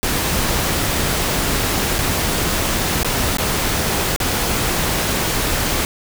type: noise with dropouts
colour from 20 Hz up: pink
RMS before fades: -19 dBFS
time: 0.03-5.85 s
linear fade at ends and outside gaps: 0 ms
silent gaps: 1.984-1.989 / 3.031-3.047 / 3.37-3.384 / 4.162-4.202 s
effects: none